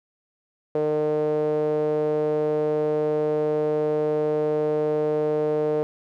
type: tone with band-pass filter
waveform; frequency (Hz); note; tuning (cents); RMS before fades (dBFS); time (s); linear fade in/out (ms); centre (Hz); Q
sawtooth; 151.9; D#3; -41; -23; 0.75-5.83; 0; 500; 7
effects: none